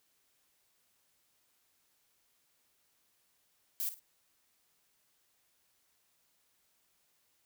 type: noise with echo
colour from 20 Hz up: violet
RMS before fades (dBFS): -35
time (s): 3.8-3.89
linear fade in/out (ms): 0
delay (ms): 52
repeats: 2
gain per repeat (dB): -12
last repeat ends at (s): 3.994
effects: white hiss -74 dBFS RMS until 7.45 s